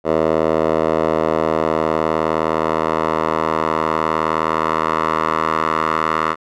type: tone with band-pass filter sweep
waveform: 10% pulse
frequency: 79.5 Hz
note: D#2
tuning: 38 cents sharp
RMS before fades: -18 dBFS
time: 0.04-6.36 s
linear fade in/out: 50 ms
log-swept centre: 630 to 1200 Hz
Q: 2.2
effects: none